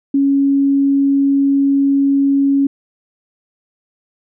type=tone; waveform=sine; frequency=277.2 Hz; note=C#4; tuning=in tune; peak=-10 dBFS; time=0.14-2.67 s; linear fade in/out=5 ms; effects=none